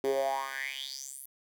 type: tone with high-pass filter sweep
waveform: 10% pulse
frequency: 135.1 Hz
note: C#3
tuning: 44 cents flat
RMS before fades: -34 dBFS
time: 0.04-1.26 s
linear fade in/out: 2 ms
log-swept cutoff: 350 to 12000 Hz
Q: 6.5
effects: none